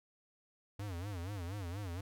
square tone with vibrato, 94 Hz, F#2, 28 cents sharp, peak -40 dBFS, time 0.79-2.01 s, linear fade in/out 5 ms, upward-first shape sine, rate 4.2 Hz, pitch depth 190 cents each way, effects none

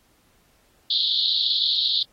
pink band-pass noise, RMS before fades -22 dBFS, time 0.9-2.03 s, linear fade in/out 5 ms, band 3400 to 4400 Hz, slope 96 dB/octave, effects pink hiss -62 dBFS RMS until 2.12 s + AAC 48 kbps

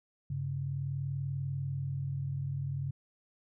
sine tone pair together, 97.6 / 138.03 Hz, G2 / C#3, -7 / -7 cents, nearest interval tritone, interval 600 cents, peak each -39 / -33 dBFS, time 0.3-2.91 s, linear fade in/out 5 ms, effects none

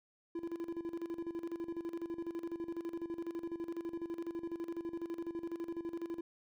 triangle tone with tremolo, 337.1 Hz, E4, 39 cents sharp, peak -34 dBFS, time 0.35-6.21 s, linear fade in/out 5 ms, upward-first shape square, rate 12 Hz, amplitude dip 75%, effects none

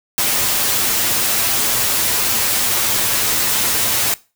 white noise with comb filter, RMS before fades -17 dBFS, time 0.18-4.14 s, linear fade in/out 0 ms, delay 8.9 ms, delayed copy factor +0.55, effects noise-tail reverb RT60 0.3 s tail -20 dB re dry

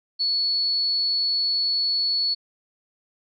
sine tone, 4409 Hz, C#8, 10 cents flat, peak -20 dBFS, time 0.19-2.35 s, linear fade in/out 20 ms, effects none

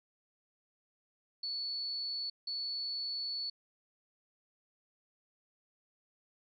sine tone bursts at uneven times, 4435 Hz, C#8, in tune, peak -35 dBFS, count 2, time 1.43-2.3 / 2.47-3.5 s, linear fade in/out 5 ms, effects none

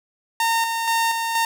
sawtooth tone with tremolo, 915 Hz, A#5, 32 cents flat, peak -14 dBFS, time 0.4-1.45 s, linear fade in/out 2 ms, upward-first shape square, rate 2.1 Hz, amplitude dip 40%, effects none

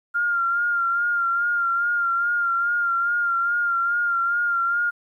sine tone with vibrato, 1396.9 Hz, F6, in tune, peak -19 dBFS, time 0.14-4.91 s, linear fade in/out 20 ms, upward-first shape sine, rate 2.4 Hz, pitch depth 35 cents each way, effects 10-bit

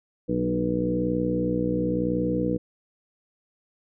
harmonic tone with a mistuned harmonic, 60.9 Hz, B1, 24 cents flat, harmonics 1 / 2 / 3 / 4 / 5 / 6 / 7 / 8, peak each -38 / -33 / -28 / -33 / -27 / -37 / -37 / -28 dBFS, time 0.28-2.58 s, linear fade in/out 20 ms, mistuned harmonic 4, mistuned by -16 cents, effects none

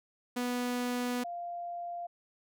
sawtooth / sine tone pair in turn, 245.9 / 695.5 Hz, B3 / F5, -7 / -7 cents, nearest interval octave + tritone, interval 1800 cents, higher second, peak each -27 / -36 dBFS, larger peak first, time 0.36-1.24 / 1.24-2.07 s, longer first, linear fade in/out 10 ms, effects none

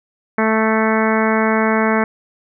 harmonic tone, 220 Hz, A3, in tune, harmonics 1 / 2 / 3 / 4 / 5 / 6 / 7 / 8 / 9 / 10, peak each -17 / -20 / -22 / -23 / -24 / -25 / -25 / -26 / -27 / -27 dBFS, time 0.38-2.04 s, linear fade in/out 2 ms, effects none

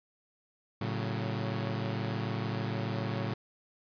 sawtooth chord, F# minor, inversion first, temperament equal with one note detuned, 111.92 / 138.59 / 185 Hz, A2 / C#3 / F#3, +30 / 0 / 0 cents, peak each -30 / -33 / -34 dBFS, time 0.81-3.34 s, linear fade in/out 5 ms, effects resampled to 11025 Hz

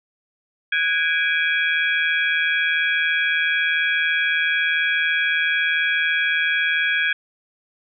sine tone cluster, 1488 / 1646 / 2327 / 2488 / 3319 Hz, F#6 / G#6 / D7 / D#7 / G#7, +9 / -16 / -17 / -1 / -2 cents, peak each -27 / -20 / -25 / -27 / -27 dBFS, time 0.72-7.13 s, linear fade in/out 5 ms, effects none

